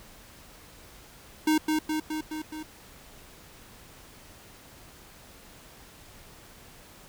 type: tone with echo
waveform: square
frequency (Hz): 310.1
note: D#4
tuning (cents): -6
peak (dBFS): -21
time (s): 1.47-1.58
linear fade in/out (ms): 5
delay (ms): 210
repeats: 5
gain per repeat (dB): -3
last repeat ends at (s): 2.63
effects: pink hiss -51 dBFS RMS until 7.08 s